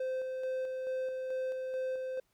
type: tone with tremolo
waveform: triangle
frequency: 518 Hz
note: C5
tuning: 17 cents flat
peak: -30 dBFS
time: 0-2.2 s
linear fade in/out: 5 ms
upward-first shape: square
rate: 2.3 Hz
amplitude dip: 30%
effects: pink hiss -75 dBFS RMS until 2.33 s